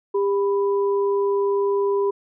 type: tone pair together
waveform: sine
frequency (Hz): 399.9 / 989.8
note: G4 / B5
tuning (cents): +35 / +4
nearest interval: octave + major third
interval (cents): 1569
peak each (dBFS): -18 / -28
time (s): 0.14-2.11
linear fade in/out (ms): 10
effects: none